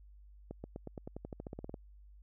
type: accelerating click train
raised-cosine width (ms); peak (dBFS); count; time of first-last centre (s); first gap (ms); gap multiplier
2; -29; 16; 0.51-1.742; 130; 0.93
effects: added 50 Hz sine -54 dBFS peak until 2.22 s